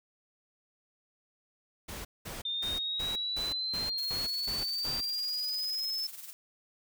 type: noise bursts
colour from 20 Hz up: pink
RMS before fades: -41 dBFS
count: 9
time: 1.88-5.01 s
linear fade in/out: 10 ms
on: 170 ms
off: 200 ms
type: exponential sweep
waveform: sine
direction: up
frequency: 3600 to 5274 Hz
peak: -31 dBFS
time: 2.45-6.07 s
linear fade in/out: 5 ms
type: noise with tremolo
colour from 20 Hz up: blue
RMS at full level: -43 dBFS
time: 3.98-6.33 s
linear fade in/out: 0 ms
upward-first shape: sine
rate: 20 Hz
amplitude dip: 60%
effects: none